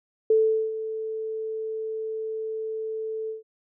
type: tone with ADSR envelope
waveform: sine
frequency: 440 Hz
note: A4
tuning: in tune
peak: -15 dBFS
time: 0.3-3.43 s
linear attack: 4 ms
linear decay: 410 ms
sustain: -13 dB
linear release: 140 ms
effects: none